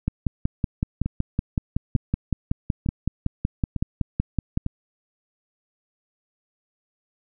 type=two click trains; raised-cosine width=5 ms; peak=-9 / -13 dBFS; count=25 / 5; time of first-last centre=0.08-4.574 / 1.06-4.664 s; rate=5.34 / 1.11 Hz; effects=none